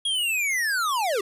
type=linear sweep; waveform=square; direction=down; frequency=3314 to 370 Hz; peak=-23 dBFS; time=0.05-1.21 s; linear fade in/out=5 ms; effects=resampled to 32000 Hz + 10-bit